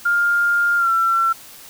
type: tone with pitch glide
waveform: sine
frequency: 1405 to 1350.9 Hz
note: F6 to E6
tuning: +10 to +42 cents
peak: -14 dBFS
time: 0.05-1.33 s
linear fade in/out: 10 ms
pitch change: -68 cents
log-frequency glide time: 0.77-0.9 s
effects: white hiss -41 dBFS RMS until 1.69 s